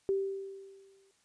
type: tone with exponential decay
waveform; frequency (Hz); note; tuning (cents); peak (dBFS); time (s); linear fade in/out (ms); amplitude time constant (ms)
sine; 390; G4; -9; -25; 0.09-1.11; 0; 220
effects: white hiss -70 dBFS RMS until 1.24 s + resampled to 22050 Hz